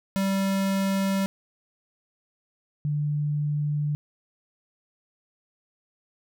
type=tone pair in turn; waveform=square / sine; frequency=194.4 / 147.85 Hz; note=G3 / D3; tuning=-14 / +12 cents; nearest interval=perfect fourth; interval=474 cents; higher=first; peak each=-23 / -23 dBFS; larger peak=neither; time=0.16-1.26 / 2.85-3.95 s; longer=neither; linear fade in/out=0 ms; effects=none